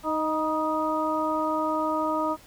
harmonic tone with a mistuned harmonic, 311 Hz, D#4, 1 cent flat, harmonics 1 / 2 / 3 / 4, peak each -29 / -29 / -29 / -29 dBFS, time 0.03-2.37 s, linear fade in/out 50 ms, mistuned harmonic 3, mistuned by +37 cents, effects pink hiss -52 dBFS RMS until 2.46 s

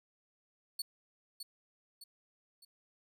sawtooth tone with echo, 4433 Hz, C#8, 1 cent flat, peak -32 dBFS, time 0.79-0.82 s, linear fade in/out 5 ms, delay 610 ms, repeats 3, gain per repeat -7 dB, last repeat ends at 2.65 s, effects none

